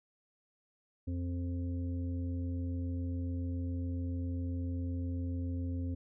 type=harmonic tone; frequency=87.31 Hz; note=F2; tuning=in tune; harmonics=1 / 3 / 5 / 6; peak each=-34 / -39 / -55 / -53 dBFS; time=1.07-5.95 s; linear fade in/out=10 ms; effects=none